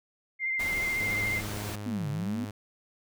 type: tone with vibrato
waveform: sine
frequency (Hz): 2094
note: C7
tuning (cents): +1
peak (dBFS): -27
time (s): 0.39-1.42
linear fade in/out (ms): 50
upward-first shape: sine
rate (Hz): 14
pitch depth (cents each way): 24
type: noise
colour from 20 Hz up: pink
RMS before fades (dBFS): -38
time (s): 0.59-1.76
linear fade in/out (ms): 10
type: tone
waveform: sawtooth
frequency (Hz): 103.83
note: G#2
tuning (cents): 0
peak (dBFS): -32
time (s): 1-2.51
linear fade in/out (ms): 5
type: linear two-way sweep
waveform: sine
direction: down then up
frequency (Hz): 254.8 to 134.5 to 254.8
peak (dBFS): -30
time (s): 1.86-2.45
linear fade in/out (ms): 5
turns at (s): 2.09
effects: none